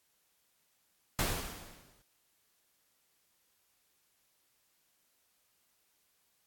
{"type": "noise with exponential decay", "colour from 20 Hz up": "pink", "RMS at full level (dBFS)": -29, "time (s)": [1.19, 2.02], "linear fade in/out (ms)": 0, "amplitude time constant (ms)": 180, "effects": ["white hiss -74 dBFS RMS until 6.46 s", "AAC 64 kbps"]}